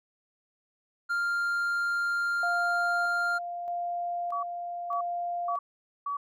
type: tone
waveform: triangle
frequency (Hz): 1396.9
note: F6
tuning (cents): 0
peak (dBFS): -24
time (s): 1.09-3.39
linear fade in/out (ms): 20
type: tone with tremolo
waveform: sine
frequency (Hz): 698.5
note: F5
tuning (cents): 0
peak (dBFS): -29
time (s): 2.43-5.56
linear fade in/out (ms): 2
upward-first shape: square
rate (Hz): 0.8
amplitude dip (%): 35
type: tone bursts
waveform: sine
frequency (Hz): 1138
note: C#6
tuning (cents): +45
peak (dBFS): -29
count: 4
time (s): 4.32-6.17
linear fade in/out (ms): 5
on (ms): 110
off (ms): 470
effects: none